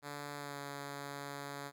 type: tone with pitch glide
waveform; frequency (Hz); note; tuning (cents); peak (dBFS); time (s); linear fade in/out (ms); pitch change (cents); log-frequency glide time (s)
5% pulse; 144.5 to 141.69; D3 to C#3; -28 to +38; -31; 0.02-1.72; 50; -34; 0.36-0.59
effects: none